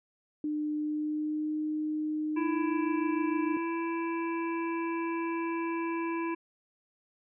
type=tone with pitch glide; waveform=sine; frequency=301.2 to 306.5 Hz; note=D4 to D#4; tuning=+44 to -26 cents; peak=-29 dBFS; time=0.44-3.57 s; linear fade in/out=2 ms; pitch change=+30 cents; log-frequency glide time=0.76-1.57 s
type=harmonic tone; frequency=333.1 Hz; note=E4; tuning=18 cents sharp; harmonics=1 / 3 / 5 / 7 / 8; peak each=-31 / -36 / -45 / -43 / -47 dBFS; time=2.36-6.35 s; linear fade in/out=10 ms
effects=none